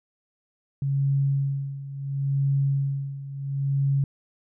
sine tone with tremolo, 138.4 Hz, C#3, 2 cents flat, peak -19 dBFS, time 0.82-4.04 s, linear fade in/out 2 ms, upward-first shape sine, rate 0.72 Hz, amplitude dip 80%, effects none

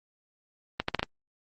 accelerating click train, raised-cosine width 0.3 ms, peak -10 dBFS, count 5, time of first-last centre 0.8-1.03 s, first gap 84 ms, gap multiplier 0.75, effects Opus 32 kbps

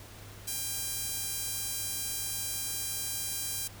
sawtooth tone with high-pass filter, 797 Hz, G5, 28 cents sharp, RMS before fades -35 dBFS, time 0.47-3.68 s, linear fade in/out 10 ms, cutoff 7100 Hz, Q 0.67, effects added 100 Hz sine -50 dBFS peak until 3.8 s + pink hiss -50 dBFS RMS until 3.8 s

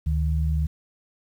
sine tone pair together, 73.5 / 155.74 Hz, D2 / D#3, +2 / +2 cents, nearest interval octave + minor second, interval 1300 cents, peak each -21 / -27 dBFS, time 0.06-0.67 s, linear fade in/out 10 ms, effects 9-bit

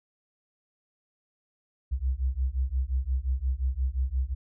sine beating tone pair, 62.2 / 67.9 Hz, B1 / C#2, +13 / -35 cents, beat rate 5.7 Hz, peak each -28 / -28 dBFS, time 1.91-4.35 s, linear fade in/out 20 ms, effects none

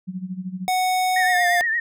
sine tone with tremolo, 185 Hz, F#3, in tune, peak -24 dBFS, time 0.07-0.69 s, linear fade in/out 20 ms, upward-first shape sine, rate 13 Hz, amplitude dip 80%
square tone with pitch glide, 740 to 703.7 Hz, F#5 to F5, 0 to +13 cents, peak -19 dBFS, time 0.68-1.61 s, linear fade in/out 0 ms, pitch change -87 cents, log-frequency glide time 1.24-1.47 s
sine tone with vibrato, 1832 Hz, A#6, 31 cents flat, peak -19 dBFS, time 1.16-1.8 s, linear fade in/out 5 ms, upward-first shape triangle, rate 8.7 Hz, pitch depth 81 cents each way
effects none

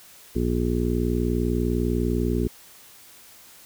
harmonic tone, 60 Hz, B1, 49 cents flat, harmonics 1 / 2 / 3 / 4 / 5 / 6 / 7, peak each -26 / -29 / -30 / -27 / -34 / -28 / -31 dBFS, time 0.35-2.48 s, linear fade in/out 10 ms, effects white hiss -49 dBFS RMS until 3.65 s

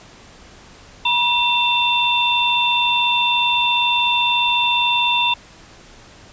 sine tone cluster, 965 / 2709 / 3563 Hz, B5 / E7 / A7, -40 / +47 / +21 cents, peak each -19 dBFS, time 1.05-5.34 s, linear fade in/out 5 ms, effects pink hiss -44 dBFS RMS until 6.32 s + resampled to 16000 Hz

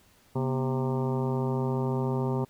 harmonic tone with a mistuned harmonic, 131.6 Hz, C3, 10 cents sharp, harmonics 1 / 2 / 3 / 4 / 5 / 6 / 7 / 8 / 9, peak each -28 / -32 / -32 / -38 / -43 / -42 / -38 / -46 / -46 dBFS, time 0.35-2.45 s, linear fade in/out 10 ms, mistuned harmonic 2, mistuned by -120 cents, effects pink hiss -61 dBFS RMS until 2.49 s

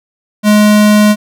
square tone, 210 Hz, G#3, 19 cents sharp, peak -5 dBFS, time 0.43-1.16 s, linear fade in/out 50 ms, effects none

